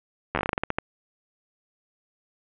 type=slowing click train; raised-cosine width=0.5 ms; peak=-9 dBFS; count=13; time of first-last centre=0.35-0.785 s; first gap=11 ms; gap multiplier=1.2; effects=resampled to 8000 Hz + 7-bit